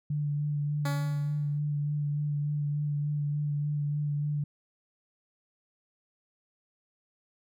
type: tone with vibrato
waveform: sine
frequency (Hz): 146.83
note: D3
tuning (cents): 0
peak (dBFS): -27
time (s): 0.1-4.44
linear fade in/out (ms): 5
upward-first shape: sine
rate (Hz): 3.4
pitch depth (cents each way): 18
type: tone with exponential decay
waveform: 10% pulse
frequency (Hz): 283.2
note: C#4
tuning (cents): +37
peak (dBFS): -23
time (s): 0.85-1.59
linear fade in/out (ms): 5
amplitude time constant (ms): 160
effects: none